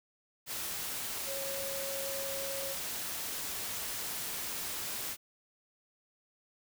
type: tone in noise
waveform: sine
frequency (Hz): 548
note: C#5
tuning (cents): -20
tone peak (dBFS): -39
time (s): 1.25-2.76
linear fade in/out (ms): 50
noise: white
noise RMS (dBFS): -38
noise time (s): 0.46-5.17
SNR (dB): -4
effects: none